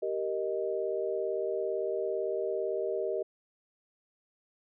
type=chord; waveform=sine; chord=Eb major; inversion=first; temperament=just; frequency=388.9 / 466.7 / 622.3 Hz; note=G4 / Bb4 / Eb5; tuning=-14 / +2 / 0 cents; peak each=-33 / -34 / -34 dBFS; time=0.02-3.23 s; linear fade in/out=10 ms; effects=none